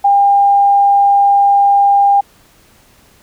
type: tone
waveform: sine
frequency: 802 Hz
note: G5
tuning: 39 cents sharp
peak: -6 dBFS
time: 0.04-2.21 s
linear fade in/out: 10 ms
effects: pink hiss -48 dBFS RMS until 3.22 s